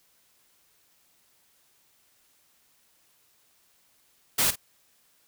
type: noise with echo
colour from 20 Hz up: white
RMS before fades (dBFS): -23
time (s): 4.38-4.51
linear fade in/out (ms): 10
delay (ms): 49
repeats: 1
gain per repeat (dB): -14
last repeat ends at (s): 4.559
effects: white hiss -65 dBFS RMS until 5.27 s